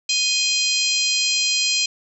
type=harmonic tone with a mistuned harmonic; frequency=830.6 Hz; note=G#5; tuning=in tune; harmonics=3 / 4 / 5 / 6 / 7 / 8 / 9; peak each=-24 / -25 / -23 / -25 / -29 / -29 / -27 dBFS; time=0.09-1.86 s; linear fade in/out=5 ms; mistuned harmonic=4; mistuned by=-74 cents; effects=none